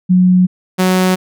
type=tone pair in turn; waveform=sine / sawtooth; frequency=182.4 / 185.05 Hz; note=F#3 / F#3; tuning=-24 / 0 cents; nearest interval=unison; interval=24 cents; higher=second; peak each=-6 dBFS; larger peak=neither; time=0.09-0.47 / 0.78-1.16 s; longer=neither; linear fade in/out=20 ms; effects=none